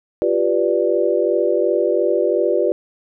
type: chord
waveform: sine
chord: G dominant seventh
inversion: third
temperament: equal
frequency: 349.2 / 392 / 493.9 / 587.3 Hz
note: F4 / G4 / B4 / D5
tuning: 0 / 0 / 0 / 0 cents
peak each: -20 dBFS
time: 0.22-2.72 s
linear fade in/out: 0 ms
effects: none